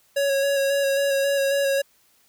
square tone with vibrato, 554.4 Hz, C#5, in tune, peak -20 dBFS, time 0.16-1.82 s, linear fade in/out 10 ms, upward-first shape square, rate 3.7 Hz, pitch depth 17 cents each way, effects white hiss -61 dBFS RMS until 2.28 s

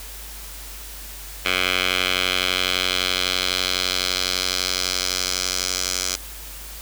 10% pulse tone with band-pass filter sweep, 91.9 Hz, F#2, 11 cents flat, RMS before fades -23 dBFS, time 1.45-6.16 s, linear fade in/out 5 ms, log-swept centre 2700 to 6100 Hz, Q 2, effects added 50 Hz sine -38 dBFS peak until 6.81 s + white hiss -38 dBFS RMS until 6.81 s

